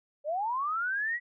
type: linear sweep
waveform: sine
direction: up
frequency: 561 to 1965 Hz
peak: -28 dBFS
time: 0.24-1.2 s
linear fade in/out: 50 ms
effects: none